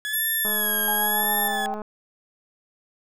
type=tone with vibrato; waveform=30% pulse; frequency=1695 Hz; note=G#6; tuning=35 cents sharp; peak=-24 dBFS; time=0.05-1.66 s; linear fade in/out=0 ms; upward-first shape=sine; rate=0.94 Hz; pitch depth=77 cents each way
type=tone; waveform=sine; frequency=11300 Hz; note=F9; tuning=19 cents sharp; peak=-23 dBFS; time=0.13-1.48 s; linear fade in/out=5 ms
type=click train; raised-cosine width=1 ms; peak=-21 dBFS; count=291; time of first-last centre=0.45-1.818 s; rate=212 Hz
type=tone with pitch glide; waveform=sine; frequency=841 to 784.7 Hz; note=G#5 to G5; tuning=+22 to +2 cents; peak=-26 dBFS; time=0.88-1.74 s; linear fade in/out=0 ms; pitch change=-120 cents; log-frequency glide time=1.31-1.62 s
effects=none